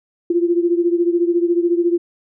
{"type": "beating tone pair", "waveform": "sine", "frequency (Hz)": [341.9, 355.9], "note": ["F4", "F4"], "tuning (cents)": [-37, 33], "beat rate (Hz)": 14, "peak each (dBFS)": [-15, -19], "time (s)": [0.3, 1.98], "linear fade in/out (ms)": 5, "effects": []}